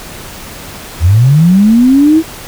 sine linear sweep, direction up, 76 to 329.6 Hz, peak -3 dBFS, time 1-2.23 s, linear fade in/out 50 ms, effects pink hiss -28 dBFS RMS until 2.47 s

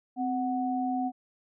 sine tone pair together, 258.6 / 740 Hz, C4 / F#5, -20 / 0 cents, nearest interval octave + tritone, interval 1820 cents, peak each -29 / -30 dBFS, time 0.16-1.12 s, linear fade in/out 50 ms, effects none

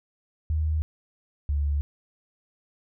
sine tone pair in turn, 77.78 / 72.1 Hz, D#2 / D2, 0 / -31 cents, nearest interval minor second, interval 131 cents, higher first, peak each -22 dBFS, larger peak neither, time 0.5-0.82 / 1.49-1.81 s, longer neither, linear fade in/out 0 ms, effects none

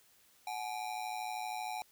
square ring-modulated tone, 793 Hz, G5, 20 cents sharp, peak -35 dBFS, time 0.47-1.82 s, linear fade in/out 0 ms, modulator 56.4 Hz, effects white hiss -66 dBFS RMS until 1.91 s

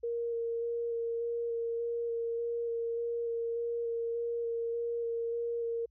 sine tone with vibrato, 466.2 Hz, A#4, in tune, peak -31 dBFS, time 0.03-5.86 s, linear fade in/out 10 ms, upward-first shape square, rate 1.7 Hz, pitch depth 10 cents each way, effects added 60 Hz sine -66 dBFS peak until 5.9 s

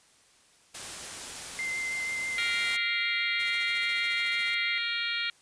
white noise, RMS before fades -39 dBFS, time 0.74-2.77 s, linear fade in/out 10 ms
sine tone with vibrato, 2079 Hz, C7, 12 cents flat, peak -30 dBFS, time 1.59-4.78 s, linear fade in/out 0 ms, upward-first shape triangle, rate 6.2 Hz, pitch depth 17 cents each way
harmonic tone, 468 Hz, A#4, 7 cents sharp, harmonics 3 / 4 / 5 / 6 / 7 / 8 / 9, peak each -36 / -37 / -33 / -39 / -36 / -38 / -38 dBFS, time 2.38-5.3 s, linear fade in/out 2 ms
white noise with tremolo, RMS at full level -45 dBFS, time 3.39-4.55 s, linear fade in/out 10 ms, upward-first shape sine, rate 14 Hz, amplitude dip 50%
effects white hiss -61 dBFS RMS until 5.41 s + resampled to 22050 Hz

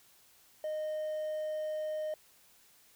triangle tone with hard clipping, 617 Hz, D#5, 15 cents flat, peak -34 dBFS, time 0.64-2.14 s, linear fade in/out 2 ms, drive 5 dB, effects white hiss -63 dBFS RMS until 2.95 s

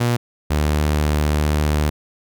sawtooth tone pair in turn, 119.8 / 75.12 Hz, A#2 / D2, +48 / +40 cents, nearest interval minor sixth, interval 808 cents, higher first, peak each -12 dBFS, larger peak neither, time 0-0.17 / 0.5-1.9 s, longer second, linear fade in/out 10 ms, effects none

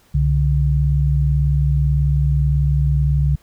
sine tone pair together, 65.41 / 143.65 Hz, C2 / D3, 0 / -38 cents, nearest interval octave + major second, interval 1362 cents, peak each -16 dBFS, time 0.14-3.36 s, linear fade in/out 10 ms, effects pink hiss -55 dBFS RMS until 3.42 s

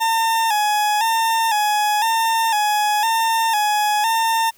40% pulse tone with vibrato, 872 Hz, A5, 16 cents flat, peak -15 dBFS, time 0-4.51 s, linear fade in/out 20 ms, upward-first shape square, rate 0.99 Hz, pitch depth 65 cents each way, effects white hiss -53 dBFS RMS until 4.57 s

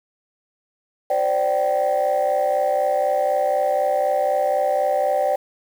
sine chord, C suspended second, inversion none, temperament equal with one note detuned, 523.3 / 587.3 / 771.4 Hz, C5 / D5 / G5, 0 / 0 / -28 cents, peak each -22 / -19 / -20 dBFS, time 1.1-5.36 s, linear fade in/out 5 ms, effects tanh soft clip ceiling -12 dBFS + 7-bit

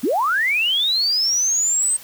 sine linear sweep, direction up, 204.8 to 8372 Hz, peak -16 dBFS, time 0.03-1.97 s, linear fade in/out 10 ms, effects white hiss -41 dBFS RMS until 2.03 s

